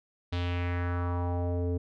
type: tone with low-pass filter sweep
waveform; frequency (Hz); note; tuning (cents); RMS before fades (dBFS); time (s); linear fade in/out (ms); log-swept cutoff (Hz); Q
square; 88; F2; +14; -30; 0.32-1.78; 10; 3800 to 400; 2.6
effects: none